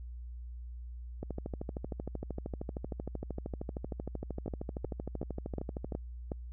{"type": "two click trains", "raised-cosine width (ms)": 2, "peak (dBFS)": [-24, -22], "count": [62, 6], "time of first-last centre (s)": [[1.23, 5.922], [4.48, 6.318]], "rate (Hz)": [13, 2.72], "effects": ["added 60 Hz sine -41 dBFS peak until 6.52 s"]}